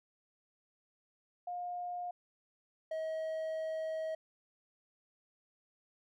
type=tone pair in turn; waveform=sine / triangle; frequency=711 / 636.9 Hz; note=F5 / D#5; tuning=+31 / +40 cents; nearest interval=major second; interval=191 cents; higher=first; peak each=-37 / -33 dBFS; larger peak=second; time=1.47-2.11 / 2.91-4.15 s; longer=second; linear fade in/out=5 ms; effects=none